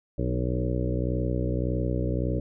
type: harmonic tone with a mistuned harmonic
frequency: 61.74 Hz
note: B1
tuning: in tune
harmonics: 1 / 2 / 3 / 4 / 5 / 6 / 7 / 8 / 9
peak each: -29 / -29 / -34 / -37 / -33 / -38 / -36 / -38 / -36 dBFS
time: 0.18-2.4 s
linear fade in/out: 5 ms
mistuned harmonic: 4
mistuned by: +24 cents
effects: none